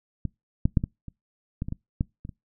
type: clicks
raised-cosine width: 5 ms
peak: -16 / -8 / -7 / -14 / -26 / -16 / -20 / -18 / -11 / -24 / -25 dBFS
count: 11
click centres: 0.253 / 0.655 / 0.772 / 0.839 / 1.083 / 1.621 / 1.685 / 1.724 / 2.009 / 2.251 / 2.292 s
effects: noise-tail reverb RT60 0.2 s tail -25 dB re dry